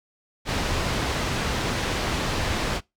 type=low-pass noise; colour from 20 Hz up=pink; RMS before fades=-26 dBFS; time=0.45-2.81 s; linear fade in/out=50 ms; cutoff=5300 Hz; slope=12 dB/octave; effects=noise-tail reverb RT60 0.2 s tail -23 dB re dry